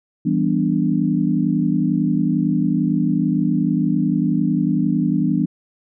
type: chord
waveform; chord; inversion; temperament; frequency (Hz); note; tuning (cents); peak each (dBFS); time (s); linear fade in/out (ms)
sine; E minor seventh; none; equal; 164.81 / 196 / 246.9 / 293.7; E3 / G3 / B3 / D4; 0 / 0 / 0 / 0; -21; 0.25-5.46; 10
effects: none